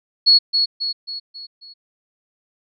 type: tone with echo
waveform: sine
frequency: 4357 Hz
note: C#8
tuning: 31 cents flat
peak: -8 dBFS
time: 0.26-0.39 s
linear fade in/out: 20 ms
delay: 270 ms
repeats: 5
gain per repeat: -6 dB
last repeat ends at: 1.74 s
effects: none